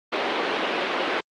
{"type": "band-pass noise", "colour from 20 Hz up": "pink", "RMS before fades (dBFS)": -25, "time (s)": [0.12, 1.21], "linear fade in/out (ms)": 10, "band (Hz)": [300, 3600], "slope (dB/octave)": 24, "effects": ["Opus 32 kbps"]}